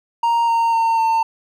triangle tone with pitch steps, 932.3 / 921.6 / 911 / 900.5 Hz, A#5 / A#5 / A#5 / A5, 0 / -20 / -40 / +40 cents, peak -12 dBFS, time 0.23-1.23 s, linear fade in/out 5 ms, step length 250 ms, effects none

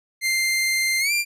sawtooth tone with pitch glide, 2093 to 2377 Hz, C7 to D7, 0 to +20 cents, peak -16 dBFS, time 0.21-1.25 s, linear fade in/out 50 ms, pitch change +220 cents, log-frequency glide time 1-1.12 s, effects resampled to 32000 Hz

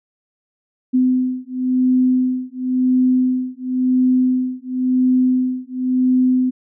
sine beating tone pair, 254.3 / 255.25 Hz, C4 / C4, -49 / -43 cents, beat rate 0.95 Hz, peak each -17 dBFS, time 0.93-6.51 s, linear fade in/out 20 ms, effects none

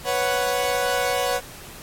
sawtooth chord, B suspended second, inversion none, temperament equal, 493.9 / 554.4 / 740 Hz, B4 / C#5 / F#5, 0 / 0 / 0 cents, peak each -21 dBFS, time 0.04-1.41 s, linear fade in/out 50 ms, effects pink hiss -40 dBFS RMS until 1.82 s + MP3 64 kbps

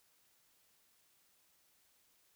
silence, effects white hiss -72 dBFS RMS until 2.35 s

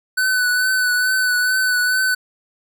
square tone with vibrato, 1500 Hz, F#6, 23 cents sharp, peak -16 dBFS, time 0.17-2.15 s, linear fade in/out 10 ms, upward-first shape triangle, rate 2.3 Hz, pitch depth 31 cents each way, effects none

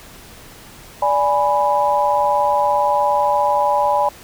sine chord, G# diminished, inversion second, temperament equal with one note detuned, 584.6 / 830.6 / 987.8 Hz, D5 / G#5 / B5, -8 / 0 / 0 cents, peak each -19 / -17 / -18 dBFS, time 1.02-4.09 s, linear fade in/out 5 ms, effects pink hiss -41 dBFS RMS until 4.23 s

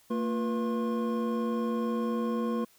triangle tone cluster, 227.9 / 349.7 / 486.3 / 1069 Hz, A#3 / F4 / B4 / C6, -39 / +2 / -27 / +37 cents, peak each -27 / -36 / -32 / -36 dBFS, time 0.1-2.65 s, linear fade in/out 10 ms, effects white hiss -62 dBFS RMS until 2.78 s

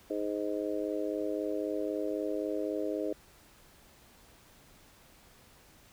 harmonic tone, 103.83 Hz, G#2, in tune, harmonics 3 / 4 / 5 / 6, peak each -35 / -36 / -37 / -38 dBFS, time 0.1-3.13 s, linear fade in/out 5 ms, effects pink hiss -59 dBFS RMS until 5.92 s

